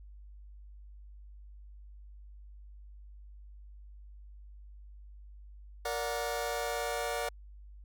sawtooth chord, Bb augmented, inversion none, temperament just, 466.2 / 582.7 / 728.4 Hz, Bb4 / D5 / F#5, 0 / -14 / -27 cents, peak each -33 / -33 / -33 dBFS, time 5.85-7.29 s, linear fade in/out 5 ms, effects added 50 Hz sine -48 dBFS peak until 7.84 s

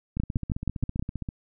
two click trains, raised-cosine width 5 ms, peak -13 / -19 dBFS, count 6 / 18, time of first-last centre 0.2-0.995 / 0.17-1.288 s, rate 6.29 / 15.2 Hz, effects none

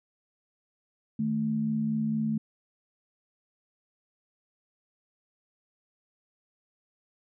sine tone pair together, 155.66 / 220 Hz, D#3 / A3, +1 / 0 cents, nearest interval tritone, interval 599 cents, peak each -33 / -26 dBFS, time 1.19-2.38 s, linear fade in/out 5 ms, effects none

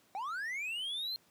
triangle linear sweep, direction up, 740 to 4225 Hz, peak -34 dBFS, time 0.15-1.16 s, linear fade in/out 0 ms, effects pink hiss -67 dBFS RMS until 1.3 s + high-pass 150 Hz 12 dB/octave

